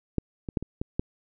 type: clicks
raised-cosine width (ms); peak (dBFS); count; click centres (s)
3; -11 / -20 / -11 / -22 / -16 / -12; 6; 0.183 / 0.488 / 0.572 / 0.626 / 0.815 / 0.995
effects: none